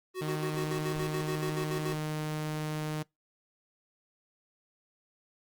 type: tone with tremolo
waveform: square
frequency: 371.5 Hz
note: F#4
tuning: 7 cents sharp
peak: -33 dBFS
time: 0.14-1.98 s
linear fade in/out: 50 ms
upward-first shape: square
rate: 7 Hz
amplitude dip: 65%
type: tone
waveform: sawtooth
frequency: 153.6 Hz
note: D#3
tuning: 22 cents flat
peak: -28 dBFS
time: 0.21-3.03 s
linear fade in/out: 10 ms
type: noise with exponential decay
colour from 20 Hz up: brown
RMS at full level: -45 dBFS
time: 0.95-1.41 s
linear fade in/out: 0 ms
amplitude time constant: 100 ms
effects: noise-tail reverb RT60 0.2 s tail -26 dB re dry + Opus 24 kbps